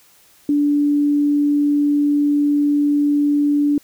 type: tone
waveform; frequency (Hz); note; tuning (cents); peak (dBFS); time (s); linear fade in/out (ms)
sine; 290.7; D4; -18; -13; 0.49-3.78; 2
effects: white hiss -52 dBFS RMS until 3.83 s

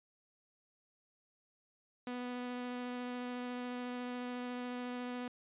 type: tone with vibrato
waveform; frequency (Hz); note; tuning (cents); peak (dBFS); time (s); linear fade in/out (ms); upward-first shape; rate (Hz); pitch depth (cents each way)
sawtooth; 246.9; B3; 0; -35; 2.07-5.28; 2; triangle; 14; 9
effects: resampled to 8000 Hz

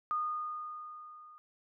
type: tone with level ramp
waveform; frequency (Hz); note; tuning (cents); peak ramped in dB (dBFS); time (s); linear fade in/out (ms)
sine; 1227; D#6; -25; -29 to -52; 0.11-1.38; 0
effects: none

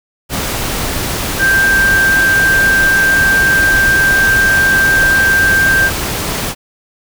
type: tone in noise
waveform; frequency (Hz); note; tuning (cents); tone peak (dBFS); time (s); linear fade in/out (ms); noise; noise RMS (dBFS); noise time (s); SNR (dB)
sine; 1576; G6; +9; -8; 1.38-5.91; 50; pink; -18; 0.29-6.55; +7
effects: none

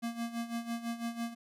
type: tone with tremolo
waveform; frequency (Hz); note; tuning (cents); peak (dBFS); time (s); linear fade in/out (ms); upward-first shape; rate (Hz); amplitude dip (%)
square; 233.1; A#3; 0; -33; 0.02-1.35; 20; sine; 6; 75
effects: resampled to 32000 Hz

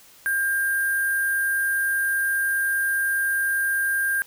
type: tone with sample-and-hold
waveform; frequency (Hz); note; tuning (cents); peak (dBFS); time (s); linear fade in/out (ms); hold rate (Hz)
sine; 1600; G6; +35; -20; 0.26-4.22; 0; 11025
effects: white hiss -51 dBFS RMS until 4.26 s

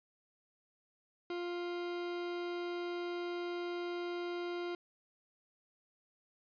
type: tone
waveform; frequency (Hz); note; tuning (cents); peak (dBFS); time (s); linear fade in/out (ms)
40% pulse; 350; F4; +4; -36; 1.3-4.75; 2
effects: resampled to 11025 Hz

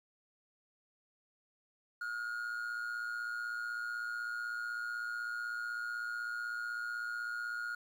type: tone with amplitude modulation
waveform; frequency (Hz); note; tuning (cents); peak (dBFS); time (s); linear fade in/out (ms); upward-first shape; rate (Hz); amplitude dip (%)
triangle; 1431; F6; +42; -32; 2.01-7.75; 5; sine; 116; 60
effects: 11-bit

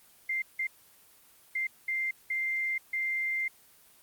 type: tone bursts at uneven times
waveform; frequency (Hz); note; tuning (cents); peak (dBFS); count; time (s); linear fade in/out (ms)
sine; 2094; C7; +1; -28; 6; 0.29-0.42 / 0.59-0.67 / 1.55-1.67 / 1.88-2.11 / 2.3-2.78 / 2.93-3.48; 5
effects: white hiss -59 dBFS RMS until 4.02 s + Opus 24 kbps

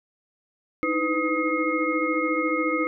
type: tone cluster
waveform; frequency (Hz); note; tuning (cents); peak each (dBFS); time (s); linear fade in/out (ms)
sine; 307.8 / 321.9 / 503 / 1258 / 2149; D#4 / E4 / B4 / D#6 / C7; -19 / -41 / +32 / +19 / +46; -28; 0.83-2.87; 0
effects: none

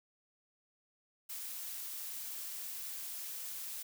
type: noise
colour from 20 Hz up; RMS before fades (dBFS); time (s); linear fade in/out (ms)
blue; -43; 1.29-3.83; 10
effects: none

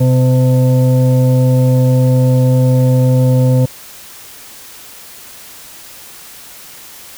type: tone with frequency modulation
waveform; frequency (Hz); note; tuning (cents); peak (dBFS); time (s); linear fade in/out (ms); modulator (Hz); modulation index
sine; 128.8; C3; -27; -7; 0-3.66; 10; 383; 0.68
effects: white hiss -35 dBFS RMS until 7.17 s

